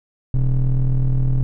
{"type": "ring-modulated tone", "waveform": "triangle", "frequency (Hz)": 73.8, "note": "D2", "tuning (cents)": 9, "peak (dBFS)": -9, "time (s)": [0.34, 1.43], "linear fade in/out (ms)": 0, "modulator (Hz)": 54.1, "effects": []}